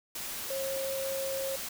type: tone in noise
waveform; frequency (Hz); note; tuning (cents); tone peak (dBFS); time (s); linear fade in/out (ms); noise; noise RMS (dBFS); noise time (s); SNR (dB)
sine; 540; C#5; -45; -32; 0.5-1.56; 5; white; -38; 0.15-1.69; +3
effects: none